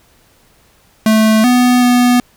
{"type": "tone with pitch steps", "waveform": "square", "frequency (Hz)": [218.4, 247.7, 245.7], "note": ["A3", "B3", "B3"], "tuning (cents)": [-13, 5, -9], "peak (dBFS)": -8, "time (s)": [1.06, 2.2], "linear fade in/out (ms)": 2, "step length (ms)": 380, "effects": ["pink hiss -51 dBFS RMS until 2.36 s"]}